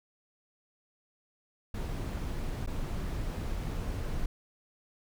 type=noise with dropouts; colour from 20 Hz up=brown; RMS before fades=-34 dBFS; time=1.74-4.26 s; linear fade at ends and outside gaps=5 ms; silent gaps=2.663-2.673 s; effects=none